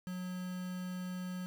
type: tone with quantisation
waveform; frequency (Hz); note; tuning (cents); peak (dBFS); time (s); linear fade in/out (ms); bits
triangle; 182.2; F#3; -26; -36; 0.07-1.46; 0; 8
effects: none